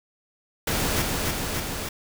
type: noise with echo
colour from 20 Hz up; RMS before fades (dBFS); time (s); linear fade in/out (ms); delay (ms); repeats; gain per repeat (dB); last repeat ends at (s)
pink; -25; 0.67-1.02; 5; 290; 3; -2; 1.89
effects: none